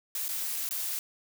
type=noise with dropouts; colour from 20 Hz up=blue; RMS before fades=-33 dBFS; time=0.15-0.99 s; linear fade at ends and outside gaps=1 ms; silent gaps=0.282-0.289 / 0.69-0.709 s; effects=none